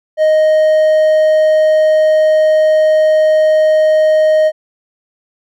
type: tone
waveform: triangle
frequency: 622.3 Hz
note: D#5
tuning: in tune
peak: -5 dBFS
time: 0.17-4.52 s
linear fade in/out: 50 ms
effects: none